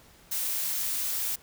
blue noise, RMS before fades -30 dBFS, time 0.31-1.36 s, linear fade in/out 10 ms, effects pink hiss -56 dBFS RMS until 1.42 s

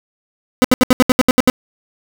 30% pulse tone bursts, 253.1 Hz, B3, 43 cents sharp, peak -4 dBFS, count 10, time 0.62-1.499 s, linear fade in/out 0 ms, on 24 ms, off 71 ms, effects none

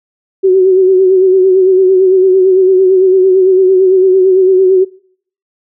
sine tone with vibrato, 375.8 Hz, F#4, 27 cents sharp, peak -4 dBFS, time 0.43-4.85 s, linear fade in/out 20 ms, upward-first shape sine, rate 8.9 Hz, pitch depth 47 cents each way, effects noise-tail reverb RT60 0.6 s tail -24 dB re dry

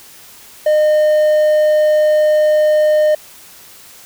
triangle tone, 610 Hz, D#5, 34 cents flat, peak -7 dBFS, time 0.66-3.15 s, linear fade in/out 5 ms, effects white hiss -40 dBFS RMS until 4.05 s

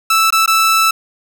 sawtooth tone with dropouts, 1318.5 Hz, E6, in tune, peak -6 dBFS, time 0.1-0.91 s, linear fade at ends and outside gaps 5 ms, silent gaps 0.305-0.324 / 0.461-0.476 s, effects none

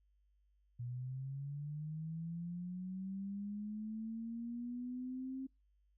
sine linear sweep, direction up, 119.6 to 266.8 Hz, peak -40 dBFS, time 0.79-5.47 s, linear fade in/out 10 ms, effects noise-tail reverb RT60 0.2 s tail -25 dB re dry + added 50 Hz sine -70 dBFS peak until 5.97 s

